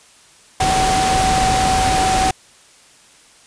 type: tone in noise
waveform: sine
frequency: 757 Hz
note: F#5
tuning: 39 cents sharp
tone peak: -15 dBFS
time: 0.6-2.31 s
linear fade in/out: 5 ms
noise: pink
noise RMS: -19 dBFS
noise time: 0.6-2.31 s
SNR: +1 dB
effects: white hiss -48 dBFS RMS until 3.46 s + resampled to 22050 Hz